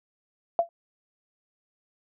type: tone with exponential decay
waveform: sine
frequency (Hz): 680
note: F5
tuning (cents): -46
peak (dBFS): -14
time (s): 0.59-0.69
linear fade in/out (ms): 1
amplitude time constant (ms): 20
effects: none